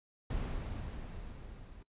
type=noise with level ramp; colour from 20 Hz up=brown; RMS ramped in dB=-35 to -52 dBFS; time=0.3-1.83 s; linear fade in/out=5 ms; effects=noise-tail reverb RT60 0.1 s tail -20 dB re dry + resampled to 8000 Hz